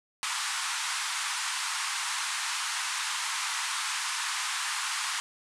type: band-pass noise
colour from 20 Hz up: pink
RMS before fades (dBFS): -32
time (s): 0.23-5.2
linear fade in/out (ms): 0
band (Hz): 920 to 10000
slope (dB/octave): 48
effects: none